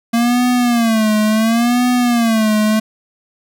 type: tone with vibrato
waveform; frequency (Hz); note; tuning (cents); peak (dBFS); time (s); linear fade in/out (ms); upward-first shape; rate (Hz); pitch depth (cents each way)
square; 230; A#3; -23; -12; 0.13-2.8; 10; sine; 0.71; 130
effects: none